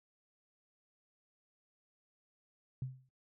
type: tone with exponential decay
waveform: sine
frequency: 130 Hz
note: C3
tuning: 11 cents flat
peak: -33 dBFS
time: 2.82-3.09 s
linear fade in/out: 2 ms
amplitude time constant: 58 ms
effects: noise-tail reverb RT60 0.1 s tail -18 dB re dry